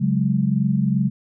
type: chord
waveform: sine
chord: C# suspended fourth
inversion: none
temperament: equal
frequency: 138.59 / 185 / 207.7 Hz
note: C#3 / F#3 / G#3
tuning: 0 / 0 / 0 cents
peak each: -21 dBFS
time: 0-1.1 s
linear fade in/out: 20 ms
effects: none